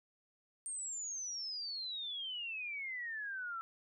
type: exponential sweep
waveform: sine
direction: down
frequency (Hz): 8750 to 1318.5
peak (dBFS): -39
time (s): 0.66-3.61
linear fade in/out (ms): 0
effects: none